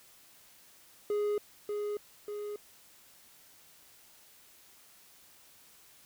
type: tone with echo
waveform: triangle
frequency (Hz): 415.3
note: G#4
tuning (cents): 0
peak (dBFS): -26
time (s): 1.1-1.38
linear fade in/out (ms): 2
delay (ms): 590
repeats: 2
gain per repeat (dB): -4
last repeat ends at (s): 2.56
effects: white hiss -59 dBFS RMS until 6.05 s